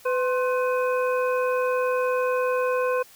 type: harmonic tone with a mistuned harmonic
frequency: 503 Hz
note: B4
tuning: 32 cents sharp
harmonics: 1 / 2 / 3 / 5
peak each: -22 / -28 / -32 / -36 dBFS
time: 0.05-3.03 s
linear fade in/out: 10 ms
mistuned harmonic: 2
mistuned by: +81 cents
effects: white hiss -51 dBFS RMS until 3.15 s